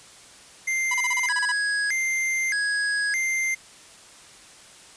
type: tone with vibrato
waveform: square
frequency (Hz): 1864.7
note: A#6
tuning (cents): 0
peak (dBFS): -23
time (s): 0.67-3.55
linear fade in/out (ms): 10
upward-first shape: square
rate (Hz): 0.81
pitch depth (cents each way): 200
type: tone bursts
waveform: sawtooth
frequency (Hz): 987.8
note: B5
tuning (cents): 0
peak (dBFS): -22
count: 10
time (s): 0.91-1.519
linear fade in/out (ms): 5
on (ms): 33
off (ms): 31
effects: white hiss -48 dBFS RMS until 4.96 s + resampled to 22050 Hz